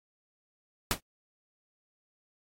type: noise with exponential decay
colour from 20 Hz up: pink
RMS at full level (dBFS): -22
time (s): 0.91-1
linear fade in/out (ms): 1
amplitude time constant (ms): 19
effects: AAC 48 kbps